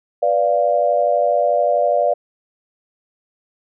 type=chord; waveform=sine; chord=B diminished; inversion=none; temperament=equal with one note detuned; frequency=493.9 / 585.6 / 698.5 Hz; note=B4 / D5 / F5; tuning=0 / -5 / 0 cents; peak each=-21 / -16 / -18 dBFS; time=0.22-2.14 s; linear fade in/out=10 ms; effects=none